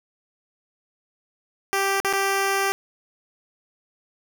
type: tone with dropouts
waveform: 10% pulse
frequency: 392 Hz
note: G4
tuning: in tune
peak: -12 dBFS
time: 1.73-2.72 s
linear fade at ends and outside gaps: 0 ms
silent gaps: 2.001-2.047 / 2.128-2.134 s
effects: none